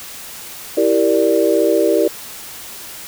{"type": "chord", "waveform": "sine", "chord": "E half-diminished seventh", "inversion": "none", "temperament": "equal", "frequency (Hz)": [329.6, 392, 466.2, 587.3], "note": ["E4", "G4", "Bb4", "D5"], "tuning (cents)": [0, 0, 0, 0], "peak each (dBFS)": -17, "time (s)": [0.77, 2.08], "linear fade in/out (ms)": 5, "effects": ["white hiss -33 dBFS RMS until 3.07 s"]}